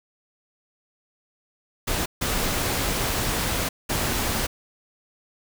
pink noise bursts at uneven times, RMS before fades -25 dBFS, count 3, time 1.87-2.06 / 2.21-3.69 / 3.89-4.47 s, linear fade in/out 10 ms, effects none

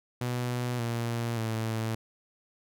sawtooth tone with pitch steps, 122.8 / 117.25 / 111.96 Hz, B2 / A#2 / A2, -9 / +11 / +31 cents, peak -25 dBFS, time 0.21-1.95 s, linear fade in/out 5 ms, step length 580 ms, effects none

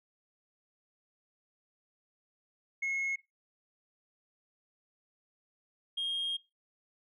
sine tone pair in turn, 2172 / 3237 Hz, C#7 / G#7, -36 / -45 cents, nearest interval perfect fifth, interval 691 cents, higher second, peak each -28 / -29 dBFS, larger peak first, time 2.82-3.16 / 5.97-6.37 s, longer second, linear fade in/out 10 ms, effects noise-tail reverb RT60 0.2 s tail -18 dB re dry + tanh soft clip ceiling -29 dBFS

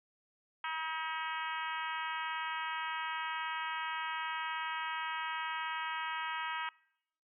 harmonic tone, 319.1 Hz, D#4, 44 cents sharp, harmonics 3 / 4 / 5 / 6 / 7 / 8 / 9 / 10, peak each -39 / -41 / -43 / -45 / -46 / -47 / -48 / -49 dBFS, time 0.64-6.69 s, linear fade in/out 2 ms, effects noise-tail reverb RT60 0.8 s tail -25 dB re dry

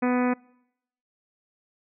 harmonic tone, 248.5 Hz, B3, 11 cents sharp, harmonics 1 / 2 / 3 / 4 / 5 / 6 / 7 / 8 / 9 / 10, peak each -22 / -28 / -32 / -34 / -36 / -38 / -39 / -40 / -41 / -42 dBFS, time 0.02-0.34 s, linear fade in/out 10 ms, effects noise-tail reverb RT60 0.8 s tail -25 dB re dry

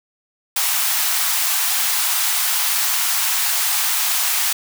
white high-pass noise, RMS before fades -19 dBFS, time 0.56-4.53 s, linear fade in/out 5 ms, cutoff 720 Hz, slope 48 dB/octave, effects none

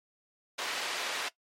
white band-pass noise, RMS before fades -35 dBFS, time 0.58-1.29 s, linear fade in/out 10 ms, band 450 to 3600 Hz, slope 12 dB/octave, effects noise-tail reverb RT60 0.1 s tail -19 dB re dry + MP3 64 kbps

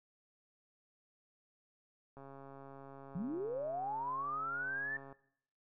click train, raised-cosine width 1 ms, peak -39 dBFS, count 406, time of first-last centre 2.17-5.126 s, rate 137 Hz
sine linear sweep, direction up, 155.7 to 1789 Hz, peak -36 dBFS, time 3.15-4.97 s, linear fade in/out 5 ms
effects noise-tail reverb RT60 0.7 s tail -19 dB re dry

